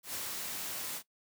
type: noise with ADSR envelope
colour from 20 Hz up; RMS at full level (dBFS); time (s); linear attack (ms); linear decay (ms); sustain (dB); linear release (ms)
white; -37; 0.03-1.03; 120; 9; -2; 73
effects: noise-tail reverb RT60 0.1 s tail -18 dB re dry + high-pass 100 Hz 12 dB/octave